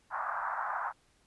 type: band-pass noise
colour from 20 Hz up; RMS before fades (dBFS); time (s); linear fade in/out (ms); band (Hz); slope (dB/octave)
white; -35; 0.1-0.93; 50; 720 to 1500; 48
effects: pink hiss -68 dBFS RMS until 1.26 s + resampled to 24000 Hz